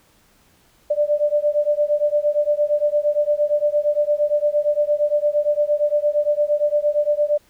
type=beating tone pair; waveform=sine; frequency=587.3 / 596 Hz; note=D5 / D5; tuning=0 / +25 cents; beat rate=8.7 Hz; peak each=-19 dBFS; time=0.9-7.38 s; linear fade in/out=10 ms; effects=pink hiss -57 dBFS RMS until 7.49 s